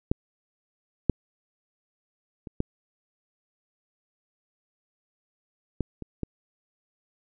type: clicks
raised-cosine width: 3 ms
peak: -9 / -6 / -25 / -12 / -13 / -23 / -16 dBFS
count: 7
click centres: 0.115 / 1.097 / 2.472 / 2.604 / 5.807 / 6.023 / 6.233 s
effects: none